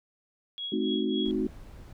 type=tone with tremolo; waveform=sine; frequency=3322 Hz; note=G#7; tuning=in tune; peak=-31 dBFS; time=0.58-1.31 s; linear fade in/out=0 ms; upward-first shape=triangle; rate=3.6 Hz; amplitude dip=90%
type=chord; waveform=sine; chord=A diminished seventh; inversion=none; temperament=equal with one note detuned; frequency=215.8 / 261.6 / 311.1 / 370 Hz; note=A3 / C4 / Eb4 / Gb4; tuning=-33 / 0 / 0 / 0 cents; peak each=-31 dBFS; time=0.72-1.47 s; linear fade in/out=5 ms
type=noise; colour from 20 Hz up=brown; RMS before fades=-45 dBFS; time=1.25-1.93 s; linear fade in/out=5 ms
effects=none